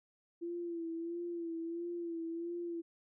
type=tone with vibrato; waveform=sine; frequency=337.9 Hz; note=E4; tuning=43 cents sharp; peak=-37 dBFS; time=0.41-2.82 s; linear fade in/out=20 ms; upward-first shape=sine; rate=1.5 Hz; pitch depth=45 cents each way; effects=none